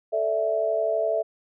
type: chord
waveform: sine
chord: A suspended fourth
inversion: none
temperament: equal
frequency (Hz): 440 / 587.3 / 659.3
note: A4 / D5 / E5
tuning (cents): 0 / 0 / 0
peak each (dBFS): -28 / -29 / -23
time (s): 0.12-1.23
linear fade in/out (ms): 20
effects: none